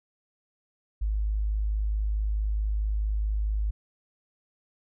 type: tone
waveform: sine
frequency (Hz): 52.3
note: G#1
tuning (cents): +13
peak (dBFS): -24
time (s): 1.01-3.71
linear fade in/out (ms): 10
effects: none